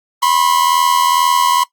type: tone pair together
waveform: 45% pulse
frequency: 986.8 / 1069 Hz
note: B5 / C6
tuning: -2 / +37 cents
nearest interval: minor second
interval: 139 cents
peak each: -14 dBFS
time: 0.22-1.64 s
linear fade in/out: 10 ms
effects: noise-tail reverb RT60 0.1 s tail -18 dB re dry + Opus 48 kbps